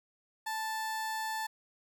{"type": "tone", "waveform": "30% pulse", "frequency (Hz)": 880, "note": "A5", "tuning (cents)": 0, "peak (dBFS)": -31, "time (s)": [0.46, 1.47], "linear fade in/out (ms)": 10, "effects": []}